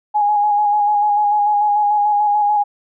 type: tone with vibrato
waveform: sine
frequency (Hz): 830.6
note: G#5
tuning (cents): 0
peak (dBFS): -12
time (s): 0.14-2.64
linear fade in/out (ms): 20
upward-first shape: square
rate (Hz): 6.8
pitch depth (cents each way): 22
effects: none